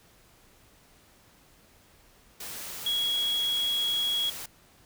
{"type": "tone in noise", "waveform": "sine", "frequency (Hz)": 3322, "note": "G#7", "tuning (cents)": 0, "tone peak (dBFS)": -25, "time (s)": [2.86, 4.3], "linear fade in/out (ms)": 5, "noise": "white", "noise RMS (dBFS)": -39, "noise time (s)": [2.4, 4.46], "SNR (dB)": 11, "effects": ["pink hiss -59 dBFS RMS until 4.85 s"]}